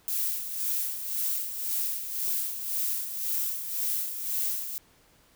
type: noise with tremolo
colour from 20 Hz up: violet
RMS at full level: -28 dBFS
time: 0.08-4.78 s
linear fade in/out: 0 ms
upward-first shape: sine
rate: 1.9 Hz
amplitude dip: 60%
effects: pink hiss -61 dBFS RMS until 5.35 s